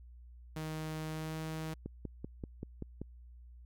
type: tone with pitch glide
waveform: sawtooth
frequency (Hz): 156.7 to 158.43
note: D#3 to D#3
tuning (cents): +13 to +32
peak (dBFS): -34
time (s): 0.56-1.74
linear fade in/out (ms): 5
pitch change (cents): +19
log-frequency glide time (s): 1.08-1.39
type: click train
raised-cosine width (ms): 3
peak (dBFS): -27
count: 7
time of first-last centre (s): 1.86-3.016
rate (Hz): 5.19
effects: added 60 Hz sine -51 dBFS peak until 3.65 s